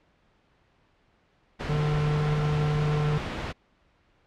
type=noise; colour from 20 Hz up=pink; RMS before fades=-32 dBFS; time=1.59-3.53 s; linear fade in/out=20 ms
type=harmonic tone; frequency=149.5 Hz; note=D3; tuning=31 cents sharp; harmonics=1 / 3 / 5 / 7 / 9; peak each=-23 / -33 / -42 / -43 / -43 dBFS; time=1.69-3.18 s; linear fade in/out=5 ms
effects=pink hiss -65 dBFS RMS until 4.26 s + low-pass 3000 Hz 12 dB/octave